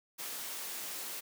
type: high-pass noise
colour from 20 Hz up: white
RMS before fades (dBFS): -41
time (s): 0.18-1.21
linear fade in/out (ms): 20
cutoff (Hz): 230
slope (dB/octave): 12
effects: none